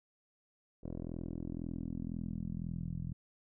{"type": "tone with low-pass filter sweep", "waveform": "10% pulse", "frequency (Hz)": 41.98, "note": "E1", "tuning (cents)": 32, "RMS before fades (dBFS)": -40, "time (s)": [0.83, 3.13], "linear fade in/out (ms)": 10, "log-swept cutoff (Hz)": [440, 150], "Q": 2.6, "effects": []}